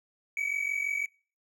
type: tone pair together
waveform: triangle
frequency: 2259 / 2305 Hz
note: C#7 / D7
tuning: +32 / -33 cents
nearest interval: unison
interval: 35 cents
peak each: -29 / -31 dBFS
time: 0.37-1.06 s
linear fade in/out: 2 ms
effects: noise-tail reverb RT60 0.4 s tail -24 dB re dry